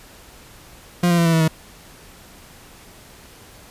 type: tone with pitch steps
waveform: 40% pulse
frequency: 175.6 / 172.19 / 168.84 / 165.55 / 162.33 / 159.18 Hz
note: F3 / F3 / E3 / E3 / E3 / D#3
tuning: +10 / -24 / +42 / +8 / -26 / +40 cents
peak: -13 dBFS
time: 1.03-1.48 s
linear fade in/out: 5 ms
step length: 75 ms
effects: pink hiss -45 dBFS RMS until 3.7 s + resampled to 32000 Hz